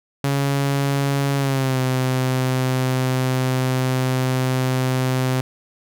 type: tone with pitch glide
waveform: sawtooth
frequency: 139.3 to 129.22 Hz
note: C#3 to C3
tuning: +9 to -21 cents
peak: -14 dBFS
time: 0.24-5.41 s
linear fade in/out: 2 ms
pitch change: -130 cents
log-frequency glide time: 1.36-1.8 s
effects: none